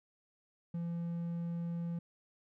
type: tone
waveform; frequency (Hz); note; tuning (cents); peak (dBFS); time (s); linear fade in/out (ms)
triangle; 170; F3; -46; -33; 0.74-1.99; 5
effects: none